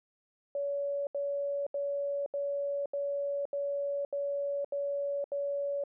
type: tone bursts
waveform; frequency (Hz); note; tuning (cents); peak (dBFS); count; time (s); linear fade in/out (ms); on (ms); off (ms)
sine; 566; C#5; +36; -30; 9; 0.55-5.838; 2; 520; 76
effects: none